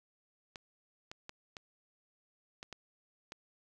clicks, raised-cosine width 0.2 ms, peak -27 dBFS, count 7, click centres 0.558 / 1.115 / 1.294 / 1.568 / 2.629 / 2.727 / 3.321 s, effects none

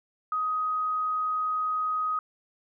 sine tone, 1255 Hz, D#6, 15 cents sharp, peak -25 dBFS, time 0.32-2.19 s, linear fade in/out 2 ms, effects none

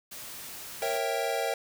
white noise, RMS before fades -42 dBFS, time 0.11-0.98 s, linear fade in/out 10 ms
square chord, A# diminished seventh, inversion none, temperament equal with one note detuned, 466.2 / 548.9 / 659.3 / 784 Hz, A#4 / C#5 / E5 / G5, 0 / -17 / 0 / 0 cents, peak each -34 dBFS, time 0.82-1.54 s, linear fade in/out 2 ms
effects none

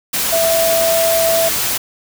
sine tone in noise, 661 Hz, E5, 5 cents sharp, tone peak -13 dBFS, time 0.32-1.49 s, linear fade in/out 10 ms, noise white, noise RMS -18 dBFS, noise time 0.13-1.78 s, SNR +2 dB, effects none

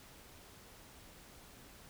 silence, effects pink hiss -57 dBFS RMS until 1.89 s

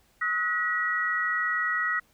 sine tone cluster, 1276 / 1462 / 1915 Hz, D#6 / F#6 / A#6, +43 / -21 / +46 cents, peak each -30 / -33 / -26 dBFS, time 0.21-2 s, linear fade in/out 10 ms, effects pink hiss -64 dBFS RMS until 2.13 s

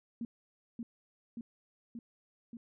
sine tone with echo, 233.1 Hz, A#3, in tune, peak -35 dBFS, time 0.21-0.25 s, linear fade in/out 2 ms, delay 580 ms, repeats 4, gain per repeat -2 dB, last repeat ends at 2.57 s, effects none

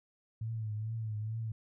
sine tone with vibrato, 109.7 Hz, A2, 5 cents flat, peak -34 dBFS, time 0.41-1.52 s, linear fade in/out 5 ms, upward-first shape triangle, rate 2.3 Hz, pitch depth 72 cents each way, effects none

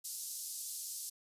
white band-pass noise, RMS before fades -43 dBFS, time 0.04-1.1 s, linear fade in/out 10 ms, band 4900 to 13000 Hz, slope 24 dB/octave, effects resampled to 32000 Hz

